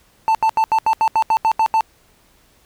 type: tone bursts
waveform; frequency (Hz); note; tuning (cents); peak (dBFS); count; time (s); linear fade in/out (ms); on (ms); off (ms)
triangle; 887; A5; +14; -10; 11; 0.28-1.808; 0; 68; 78
effects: pink hiss -55 dBFS RMS until 2.65 s